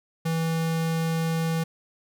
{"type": "tone", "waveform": "square", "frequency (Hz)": 163.4, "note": "E3", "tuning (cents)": -15, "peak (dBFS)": -24, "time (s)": [0.25, 1.64], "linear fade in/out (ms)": 10, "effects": []}